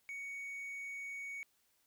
triangle tone, 2234 Hz, C#7, 13 cents sharp, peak -40 dBFS, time 0.09-1.43 s, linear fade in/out 0 ms, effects white hiss -75 dBFS RMS until 1.86 s

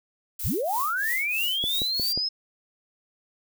violet noise with tremolo, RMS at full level -30 dBFS, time 0.39-2.13 s, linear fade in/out 5 ms, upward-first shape triangle, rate 3.1 Hz, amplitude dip 90%
sine linear sweep, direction up, 31 to 5210 Hz, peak -24 dBFS, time 0.44-2.29 s, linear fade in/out 10 ms
click train, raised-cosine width 2 ms, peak -20 dBFS, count 4, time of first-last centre 1.64-2.176 s, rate 5.6 Hz
effects none

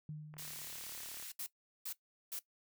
sine tone with exponential decay, 152.2 Hz, D#3, 38 cents flat, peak -40 dBFS, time 0.09-1.01 s, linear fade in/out 2 ms, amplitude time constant 200 ms
click train, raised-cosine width 0.5 ms, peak -40 dBFS, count 33, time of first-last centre 0.34-1.226 s, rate 36.1 Hz
white high-pass noise, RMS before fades -47 dBFS, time 0.38-1.32 s, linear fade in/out 5 ms, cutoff 1900 Hz, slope 12 dB/octave
blue noise bursts, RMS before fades -42 dBFS, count 3, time 1.39-2.392 s, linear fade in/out 5 ms, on 74 ms, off 390 ms
effects noise-tail reverb RT60 0.1 s tail -17 dB re dry

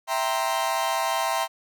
40% pulse chord, C dominant seventh, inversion first, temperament equal, 659.3 / 784 / 932.3 / 1046.5 Hz, E5 / G5 / Bb5 / C6, 0 / 0 / 0 / 0 cents, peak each -28 dBFS, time 0.07-1.48 s, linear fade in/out 50 ms, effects none

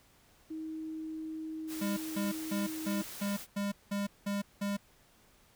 sine tone, 316.5 Hz, D#4, 30 cents sharp, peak -37 dBFS, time 0.5-3.03 s, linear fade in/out 10 ms
white noise, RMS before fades -45 dBFS, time 1.67-3.47 s, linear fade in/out 50 ms
square tone bursts, 201.5 Hz, G3, 48 cents sharp, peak -32 dBFS, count 9, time 1.81-4.77 s, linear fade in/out 10 ms, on 160 ms, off 190 ms
effects pink hiss -64 dBFS RMS until 5.55 s

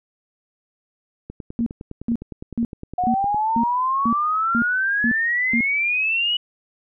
click train, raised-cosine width 3 ms, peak -20 dBFS, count 21, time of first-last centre 1.3-3.345 s, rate 9.78 Hz
sine tone bursts, 233.1 Hz, A#3, in tune, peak -18 dBFS, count 9, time 1.59-5.607 s, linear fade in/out 0 ms, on 73 ms, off 420 ms
sine exponential sweep, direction up, 716 to 2960 Hz, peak -18 dBFS, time 2.98-6.37 s, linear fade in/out 5 ms
effects none

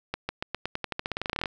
accelerating click train, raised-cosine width 0.3 ms, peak -13 dBFS, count 21, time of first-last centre 0.14-1.458 s, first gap 150 ms, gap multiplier 0.9, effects none

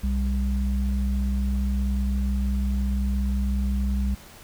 sine tone pair together, 63 / 200 Hz, B1 / G3, +35 / +35 cents, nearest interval octave + minor sixth, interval 2000 cents, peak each -22 / -28 dBFS, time 0.03-4.15 s, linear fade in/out 10 ms, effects pink hiss -47 dBFS RMS until 4.43 s

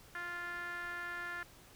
sawtooth tone with band-pass filter, 349.2 Hz, F4, in tune, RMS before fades -42 dBFS, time 0.15-1.43 s, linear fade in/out 2 ms, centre 1600 Hz, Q 7.1, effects pink hiss -59 dBFS RMS until 1.75 s

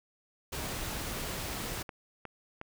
pink noise, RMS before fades -37 dBFS, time 0.52-1.83 s, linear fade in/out 10 ms
click train, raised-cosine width 0.5 ms, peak -26 dBFS, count 5, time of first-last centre 1.17-2.614 s, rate 2.77 Hz
effects none

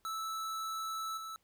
square tone with level steps, 1313 Hz, E6, 7 cents flat, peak -37 / -42 dBFS, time 0.05-1.36 s, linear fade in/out 0 ms, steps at 1.17 s, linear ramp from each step 5 ms, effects pink hiss -75 dBFS RMS until 1.43 s

